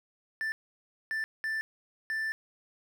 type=tone bursts at uneven times; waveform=triangle; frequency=1769 Hz; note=A6; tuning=9 cents sharp; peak=-28 dBFS; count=4; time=0.41-0.52 / 1.11-1.24 / 1.44-1.61 / 2.1-2.32 s; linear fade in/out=0 ms; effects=none